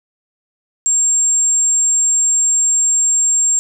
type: tone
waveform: sine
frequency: 7450 Hz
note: A#8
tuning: 2 cents flat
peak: -11 dBFS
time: 0.86-3.59 s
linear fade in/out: 0 ms
effects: none